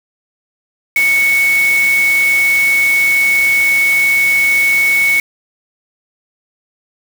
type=tone in noise; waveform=sine; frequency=2217 Hz; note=C#7; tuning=in tune; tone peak=-9 dBFS; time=0.96-5.2 s; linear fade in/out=2 ms; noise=white; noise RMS=-24 dBFS; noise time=0.96-5.2 s; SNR=+12 dB; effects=none